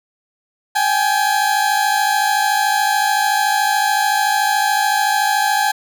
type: tone pair together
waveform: 30% pulse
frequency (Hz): 788 / 841.7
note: G5 / G#5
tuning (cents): +9 / +23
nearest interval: minor second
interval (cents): 114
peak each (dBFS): -15 / -14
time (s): 0.75-5.72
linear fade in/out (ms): 10
effects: none